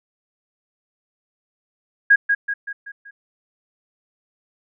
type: tone with echo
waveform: sine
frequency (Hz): 1640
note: G#6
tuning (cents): -22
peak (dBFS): -8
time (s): 2.1-2.16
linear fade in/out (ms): 10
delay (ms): 190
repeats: 5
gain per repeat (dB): -6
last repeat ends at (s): 3.11
effects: none